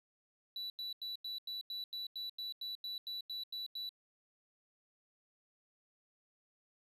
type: tone bursts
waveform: triangle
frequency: 3951 Hz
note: B7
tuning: in tune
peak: -38 dBFS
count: 15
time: 0.56-3.892 s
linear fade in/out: 2 ms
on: 140 ms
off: 88 ms
effects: resampled to 32000 Hz